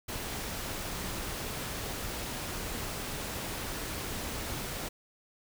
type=noise; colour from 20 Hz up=pink; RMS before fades=-37 dBFS; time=0.08-4.89 s; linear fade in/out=10 ms; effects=none